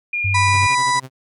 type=tone with vibrato; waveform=sine; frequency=2419 Hz; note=D#7; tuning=49 cents flat; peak=-19 dBFS; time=0.13-0.75 s; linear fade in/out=5 ms; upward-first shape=sine; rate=19 Hz; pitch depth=11 cents each way
type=tone; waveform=sine; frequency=97 Hz; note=G2; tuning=18 cents flat; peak=-18 dBFS; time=0.24-0.67 s; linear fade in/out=10 ms
type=harmonic tone; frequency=987.8 Hz; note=B5; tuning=in tune; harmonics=1 / 2 / 4 / 5 / 6 / 7 / 8 / 9 / 10; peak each=-16 / -22 / -28 / -30 / -32 / -33 / -34 / -35 / -36 dBFS; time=0.34-1 s; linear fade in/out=10 ms
type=tone with tremolo; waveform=sawtooth; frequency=130.81 Hz; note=C3; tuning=in tune; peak=-26 dBFS; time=0.45-1.1 s; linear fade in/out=50 ms; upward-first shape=sine; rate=12 Hz; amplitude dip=85%
effects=none